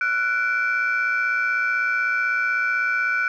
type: tone cluster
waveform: sine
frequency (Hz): 1367 / 1483 / 2329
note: F6 / F#6 / D7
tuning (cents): -37 / +4 / -15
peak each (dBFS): -27 / -20 / -25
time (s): 0.01-3.28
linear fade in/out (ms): 2
effects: tanh soft clip ceiling -13 dBFS